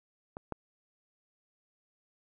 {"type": "clicks", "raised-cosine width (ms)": 1, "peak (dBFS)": [-26, -21], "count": 2, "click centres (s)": [0.369, 0.523], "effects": []}